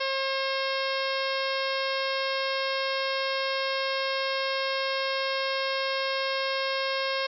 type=harmonic tone; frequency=537 Hz; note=C5; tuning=45 cents sharp; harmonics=1 / 2 / 3 / 4 / 5 / 6 / 7 / 8 / 9 / 10; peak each=-30 / -33 / -35 / -36 / -37 / -38 / -38 / -39 / -40 / -40 dBFS; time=0-7.27 s; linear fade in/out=10 ms; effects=none